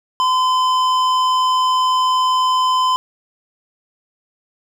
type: tone with hard clipping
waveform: sine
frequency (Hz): 1021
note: C6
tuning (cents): -43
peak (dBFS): -15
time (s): 0.2-2.96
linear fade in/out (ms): 0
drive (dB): 11
effects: none